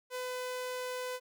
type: tone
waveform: sawtooth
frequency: 503 Hz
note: B4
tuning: 32 cents sharp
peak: -32 dBFS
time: 0.1-1.2 s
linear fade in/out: 50 ms
effects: none